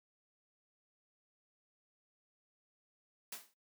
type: noise with exponential decay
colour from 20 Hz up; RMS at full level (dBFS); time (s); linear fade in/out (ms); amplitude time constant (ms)
white; -41; 3.32-3.54; 5; 47
effects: noise-tail reverb RT60 0.1 s tail -17 dB re dry + high-pass 200 Hz 12 dB/octave